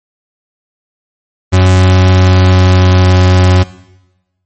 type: tone with pitch glide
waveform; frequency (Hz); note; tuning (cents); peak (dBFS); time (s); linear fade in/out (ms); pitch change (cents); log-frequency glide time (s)
40% pulse; 92.5 to 91.7; F#2 to F#2; 0 to -15; -3; 1.52-3.64; 20; -15; 2.18-3.07
effects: noise-tail reverb RT60 1.0 s tail -19 dB re dry + MP3 32 kbps